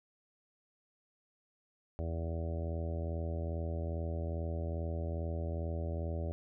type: harmonic tone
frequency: 82.41 Hz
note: E2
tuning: in tune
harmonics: 1 / 2 / 3 / 4 / 5 / 6 / 7 / 8 / 9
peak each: -35 / -44 / -48 / -47 / -47 / -52 / -45 / -51 / -55 dBFS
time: 1.99-6.32 s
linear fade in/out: 0 ms
effects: none